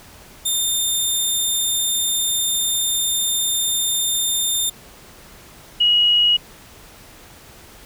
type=tone pair in turn; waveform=15% pulse / sine; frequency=3615 / 2900 Hz; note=A7 / F#7; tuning=+46 / -35 cents; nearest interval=major third; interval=381 cents; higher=first; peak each=-11 / -12 dBFS; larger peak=first; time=0.45-4.7 / 5.8-6.37 s; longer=first; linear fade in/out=10 ms; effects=pink hiss -44 dBFS RMS until 7.85 s